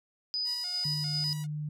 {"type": "tone with tremolo", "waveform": "sine", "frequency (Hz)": 4978, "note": "D#8", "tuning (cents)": 0, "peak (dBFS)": -29, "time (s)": [0.34, 1.33], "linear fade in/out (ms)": 0, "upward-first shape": "square", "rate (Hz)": 2.5, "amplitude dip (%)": 30}
{"type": "tone with vibrato", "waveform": "5% pulse", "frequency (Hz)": 835, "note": "G#5", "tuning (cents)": 9, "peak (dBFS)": -32, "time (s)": [0.44, 1.47], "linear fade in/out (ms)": 50, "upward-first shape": "square", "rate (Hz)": 2.5, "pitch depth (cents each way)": 260}
{"type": "tone", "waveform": "sine", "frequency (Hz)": 150.4, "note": "D3", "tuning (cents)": 42, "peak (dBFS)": -32, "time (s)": [0.85, 1.69], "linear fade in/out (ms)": 5}
{"effects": []}